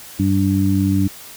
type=harmonic tone; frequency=97 Hz; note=G2; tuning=18 cents flat; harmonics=1 / 2 / 3; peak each=-18 / -18 / -18 dBFS; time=0.19-1.08 s; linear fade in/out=10 ms; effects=white hiss -38 dBFS RMS until 1.36 s